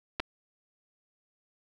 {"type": "clicks", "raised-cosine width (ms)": 0.3, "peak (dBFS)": -15, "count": 2, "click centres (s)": [0.198, 0.201], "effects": []}